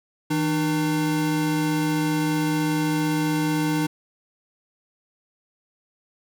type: tone pair together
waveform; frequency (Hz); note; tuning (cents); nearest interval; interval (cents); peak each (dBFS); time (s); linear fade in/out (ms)
square; 159.47 / 302.6; D#3 / D#4; +43 / -48; major seventh; 1109; -26 / -23; 0.3-3.87; 10
effects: none